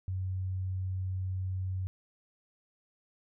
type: tone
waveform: sine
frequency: 93.5 Hz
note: F#2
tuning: 19 cents sharp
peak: -31 dBFS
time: 0.08-1.87 s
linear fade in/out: 0 ms
effects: none